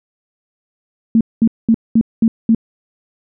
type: tone bursts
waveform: sine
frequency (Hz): 226.1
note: A3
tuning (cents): +47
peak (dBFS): -7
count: 6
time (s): 1.15-2.548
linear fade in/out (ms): 2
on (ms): 58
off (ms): 210
effects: none